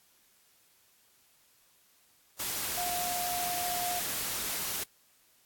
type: tone in noise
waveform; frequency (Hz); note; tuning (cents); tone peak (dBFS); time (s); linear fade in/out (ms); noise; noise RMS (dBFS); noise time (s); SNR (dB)
sine; 712; F5; +33; -33; 2.77-4; 10; white; -34; 2.39-4.84; -2
effects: white hiss -65 dBFS RMS until 5.45 s + AAC 64 kbps